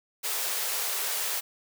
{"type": "high-pass noise", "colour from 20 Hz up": "white", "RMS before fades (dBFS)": -30, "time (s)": [0.23, 1.41], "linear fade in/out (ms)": 20, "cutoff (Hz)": 380, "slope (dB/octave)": 96, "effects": []}